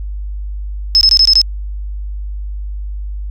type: tone bursts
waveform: sine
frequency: 5190 Hz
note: E8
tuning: 28 cents flat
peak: -5 dBFS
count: 6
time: 0.95-1.415 s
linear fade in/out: 0 ms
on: 60 ms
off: 21 ms
effects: added 50 Hz sine -20 dBFS peak until 3.3 s